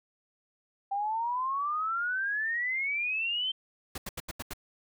sine exponential sweep, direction up, 784 to 3136 Hz, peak -28 dBFS, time 0.91-3.52 s, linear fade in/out 10 ms
pink noise bursts, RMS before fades -37 dBFS, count 6, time 3.95-4.535 s, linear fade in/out 5 ms, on 30 ms, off 81 ms
effects none

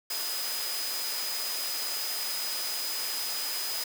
sine tone in noise, 4995 Hz, D#8, 6 cents sharp, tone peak -34 dBFS, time 0.1-3.84 s, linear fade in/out 5 ms, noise white, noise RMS -34 dBFS, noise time 0.1-3.84 s, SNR -3 dB, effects high-pass 400 Hz 12 dB/octave

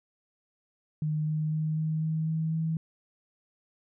sine tone with pitch steps, 153.4 / 154.65 / 155.9 / 157.17 / 158.44 / 159.73 / 161.03 Hz, D#3 / D#3 / D#3 / D#3 / D#3 / D#3 / E3, -24 / -10 / +4 / +18 / +32 / +46 / -40 cents, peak -26 dBFS, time 1.02-2.77 s, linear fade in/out 2 ms, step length 250 ms, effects none

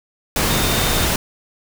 sine tone in noise, 3647 Hz, A#7, 39 cents flat, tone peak -27 dBFS, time 0.5-1.05 s, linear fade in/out 2 ms, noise pink, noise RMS -18 dBFS, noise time 0.36-1.16 s, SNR -12 dB, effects none

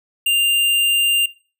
sine tone with hard clipping, 2794 Hz, F7, in tune, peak -15 dBFS, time 0.26-1.26 s, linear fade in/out 5 ms, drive 18 dB, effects noise-tail reverb RT60 0.4 s tail -20 dB re dry

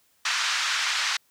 pink band-pass noise, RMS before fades -26 dBFS, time 0.25-1.17 s, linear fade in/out 5 ms, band 1200 to 6300 Hz, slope 24 dB/octave, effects white hiss -65 dBFS RMS until 1.3 s

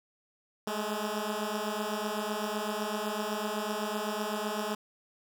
10% pulse beating tone pair, 207.7 / 215.6 Hz, G#3 / A3, 0 / -35 cents, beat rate 7.9 Hz, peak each -26 dBFS, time 0.67-4.75 s, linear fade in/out 5 ms, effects none

